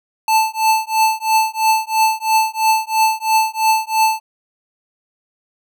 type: tone with tremolo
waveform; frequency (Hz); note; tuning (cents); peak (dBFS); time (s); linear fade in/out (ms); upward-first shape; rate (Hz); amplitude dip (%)
square; 880; A5; 0; -10; 0.28-4.2; 2; triangle; 3; 100
effects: none